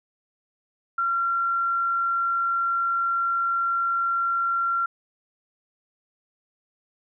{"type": "tone", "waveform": "sine", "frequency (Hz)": 1371, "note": "F6", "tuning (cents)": -32, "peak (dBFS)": -21, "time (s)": [0.98, 4.86], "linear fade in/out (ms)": 5, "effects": []}